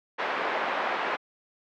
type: band-pass noise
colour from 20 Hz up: pink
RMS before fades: -29 dBFS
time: 0.18-1.17 s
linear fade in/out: 20 ms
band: 570 to 2000 Hz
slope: 12 dB/octave
effects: high-pass 200 Hz 12 dB/octave + low-pass 4000 Hz 12 dB/octave